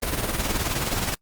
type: noise with tremolo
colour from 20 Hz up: pink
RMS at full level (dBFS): -23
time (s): 0.02-1.15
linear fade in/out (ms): 10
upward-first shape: triangle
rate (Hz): 19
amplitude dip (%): 65
effects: noise-tail reverb RT60 0.1 s tail -26 dB re dry + Opus 32 kbps